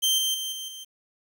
sawtooth tone with level steps, 3136 Hz, G7, in tune, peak -17 / -20 / -26 / -30 / -35 dBFS, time 0.02-0.85 s, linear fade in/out 20 ms, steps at 0.18 / 0.34 / 0.52 / 0.68 s, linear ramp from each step 5 ms, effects 9-bit

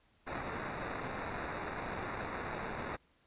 blue noise with sample-and-hold, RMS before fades -40 dBFS, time 0.26-2.97 s, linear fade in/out 20 ms, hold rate 3150 Hz, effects pink hiss -70 dBFS RMS until 3.26 s + resampled to 8000 Hz

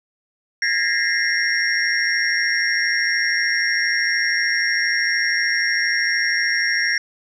sine tone cluster, 1632 / 1796 / 1909 / 2089 / 5570 Hz, G#6 / A6 / A#6 / C7 / F8, -31 / +35 / +41 / -3 / -5 cents, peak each -23 dBFS, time 0.62-6.98 s, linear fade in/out 2 ms, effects tanh soft clip ceiling -9 dBFS

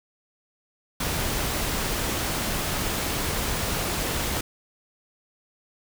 pink noise, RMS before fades -27 dBFS, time 1-4.41 s, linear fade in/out 5 ms, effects none

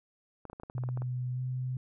clicks, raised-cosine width 1 ms, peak -29 dBFS, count 11, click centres 0.453 / 0.499 / 0.531 / 0.599 / 0.634 / 0.699 / 0.781 / 0.837 / 0.889 / 0.974 / 1.02 s
sine tone with pitch glide, 125.3 to 127.71 Hz, B2 to C3, +25 to -42 cents, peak -31 dBFS, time 0.75-1.77 s, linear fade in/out 2 ms, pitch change +33 cents, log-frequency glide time 1.33-1.4 s
effects none

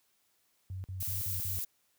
sine tone bursts, 93.9 Hz, F#2, 26 cents sharp, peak -36 dBFS, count 5, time 0.7-1.588 s, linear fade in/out 0 ms, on 140 ms, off 47 ms
violet noise, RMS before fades -36 dBFS, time 1-1.65 s, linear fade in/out 10 ms
effects white hiss -73 dBFS RMS until 1.98 s + high-pass 60 Hz 12 dB/octave

